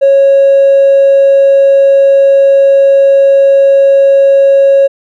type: tone with hard clipping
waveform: sine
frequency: 550 Hz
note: C#5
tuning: 14 cents flat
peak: -3 dBFS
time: 0.01-4.88 s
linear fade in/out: 20 ms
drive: 1 dB
effects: none